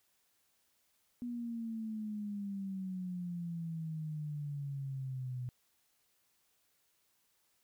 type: exponential sweep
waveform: sine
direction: down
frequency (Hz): 244 to 123.47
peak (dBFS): -37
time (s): 1.22-5.49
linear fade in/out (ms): 0
effects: white hiss -75 dBFS RMS until 7.63 s